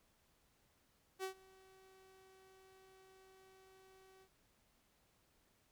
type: tone with ADSR envelope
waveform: sawtooth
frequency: 380 Hz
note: F#4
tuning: 46 cents sharp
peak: -35 dBFS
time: 1.19-4.29 s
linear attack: 46 ms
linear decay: 100 ms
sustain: -24 dB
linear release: 67 ms
effects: pink hiss -75 dBFS RMS until 5.71 s